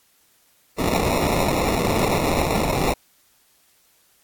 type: noise with sample-and-hold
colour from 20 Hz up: white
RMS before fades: -21 dBFS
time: 0.78-2.94 s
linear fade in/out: 10 ms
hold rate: 1575 Hz
effects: white hiss -60 dBFS RMS until 4.23 s + AAC 64 kbps